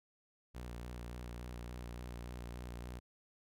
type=tone with vibrato; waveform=sawtooth; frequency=60.2 Hz; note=B1; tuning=44 cents flat; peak=-40 dBFS; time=0.54-3 s; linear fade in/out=20 ms; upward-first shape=square; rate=3.5 Hz; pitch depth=27 cents each way; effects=none